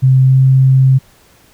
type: tone with pitch glide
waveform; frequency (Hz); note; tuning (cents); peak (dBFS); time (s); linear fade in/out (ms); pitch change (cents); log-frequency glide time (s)
sine; 131.1 to 132.32; C3 to C3; +4 to +20; -5; 0.02-0.99; 20; +16; 0.24-0.38
effects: pink hiss -48 dBFS RMS until 1.53 s